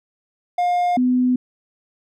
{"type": "tone pair in turn", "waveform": ["triangle", "sine"], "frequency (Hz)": [710, 251], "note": ["F5", "B3"], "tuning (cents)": [28, 28], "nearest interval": "octave + tritone", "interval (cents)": 1800, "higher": "first", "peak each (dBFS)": -14, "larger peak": "neither", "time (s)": [[0.58, 0.97], [0.97, 1.36]], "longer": "neither", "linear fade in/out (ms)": 5, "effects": []}